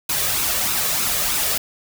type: noise with flanger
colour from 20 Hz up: white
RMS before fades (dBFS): -21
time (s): 0.09-1.58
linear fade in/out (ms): 5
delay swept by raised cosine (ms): 0.77 to 1.77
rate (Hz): 3.2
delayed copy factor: +0.5
effects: none